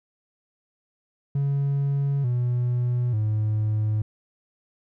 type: tone with pitch steps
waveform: triangle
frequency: 140 / 122.58 / 107.33 Hz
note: C#3 / B2 / A2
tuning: +18 / -13 / -43 cents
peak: -18 dBFS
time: 1.35-4.02 s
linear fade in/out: 5 ms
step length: 890 ms
effects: tanh soft clip ceiling -15 dBFS